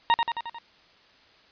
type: tone with echo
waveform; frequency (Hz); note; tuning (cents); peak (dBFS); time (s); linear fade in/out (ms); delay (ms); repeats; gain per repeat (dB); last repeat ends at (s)
40% pulse; 932; A#5; -1; -16; 0.1-0.14; 0; 89; 5; -4; 0.585
effects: white hiss -57 dBFS RMS until 1.51 s + resampled to 11025 Hz